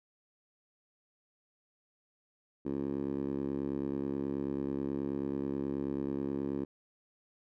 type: tone with band-pass filter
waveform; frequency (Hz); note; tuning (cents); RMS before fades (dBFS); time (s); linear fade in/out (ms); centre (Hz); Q
10% pulse; 69.3; C#2; 0; -35; 2.65-6.65; 10; 310; 2
effects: none